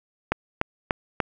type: click train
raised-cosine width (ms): 0.5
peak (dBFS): -6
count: 4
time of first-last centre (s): 0.32-1.202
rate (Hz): 3.4
effects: none